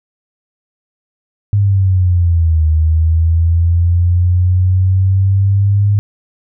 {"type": "exponential two-way sweep", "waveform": "sine", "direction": "down then up", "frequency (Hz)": [102.8, 78, 102.8], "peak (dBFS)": -8, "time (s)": [1.53, 5.99], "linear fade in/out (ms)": 0, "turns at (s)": 2.66, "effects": []}